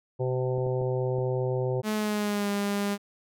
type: harmonic tone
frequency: 127.8 Hz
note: C3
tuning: 40 cents flat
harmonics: 1 / 3 / 4 / 5 / 6 / 7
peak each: -28 / -30 / -31 / -41 / -42 / -42 dBFS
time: 0.19-1.82 s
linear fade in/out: 20 ms
type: clicks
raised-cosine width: 2 ms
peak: -26 dBFS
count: 4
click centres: 0.581 / 0.666 / 0.815 / 1.185 s
type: tone with pitch glide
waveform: sawtooth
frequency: 214.2 to 202.3 Hz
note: A3 to G#3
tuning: -46 to -45 cents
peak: -22 dBFS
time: 1.83-2.98 s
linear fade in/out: 50 ms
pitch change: -99 cents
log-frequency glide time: 1.94-2.5 s
effects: none